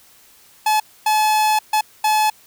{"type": "tone bursts at uneven times", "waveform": "45% pulse", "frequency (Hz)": 858, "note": "A5", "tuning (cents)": -44, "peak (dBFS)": -14, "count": 4, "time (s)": [[0.66, 0.8], [1.06, 1.59], [1.73, 1.81], [2.04, 2.3]], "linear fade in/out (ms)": 5, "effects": ["white hiss -50 dBFS RMS until 2.46 s"]}